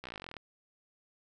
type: slowing click train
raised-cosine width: 0.3 ms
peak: -26 dBFS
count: 17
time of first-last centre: 0.04-0.367 s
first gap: 15 ms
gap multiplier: 1.04
effects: none